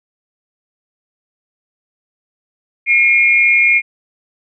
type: tone pair together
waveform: sine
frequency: 2159 / 2402 Hz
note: C#7 / D7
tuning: -46 / +38 cents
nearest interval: major second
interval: 184 cents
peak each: -11 dBFS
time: 2.86-3.82 s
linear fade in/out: 50 ms
effects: none